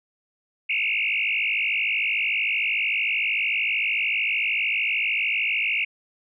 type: tone with frequency modulation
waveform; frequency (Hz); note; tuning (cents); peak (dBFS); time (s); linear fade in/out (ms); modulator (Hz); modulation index
sine; 2489; D#7; 0; -21; 0.69-5.85; 10; 53.3; 6
effects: none